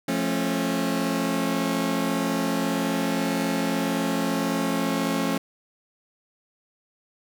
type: chord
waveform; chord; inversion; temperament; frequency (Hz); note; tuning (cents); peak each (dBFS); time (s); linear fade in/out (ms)
sawtooth; F augmented; none; just; 174.61 / 218.3 / 272.8; F3 / A3 / C#4; 0 / -13 / -28; -25 / -24 / -22; 0.08-5.38; 5
effects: none